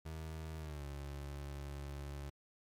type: tone with pitch glide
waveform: 30% pulse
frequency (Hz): 79.3 to 70.65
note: D#2 to C#2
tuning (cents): +33 to +34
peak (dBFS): -40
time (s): 0.05-2.3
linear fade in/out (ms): 10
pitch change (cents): -199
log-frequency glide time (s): 0.58-0.85
effects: MP3 96 kbps